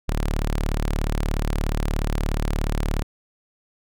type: tone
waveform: sawtooth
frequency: 36.89 Hz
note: D1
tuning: 9 cents sharp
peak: -17 dBFS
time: 0.08-3.03 s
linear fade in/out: 10 ms
effects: none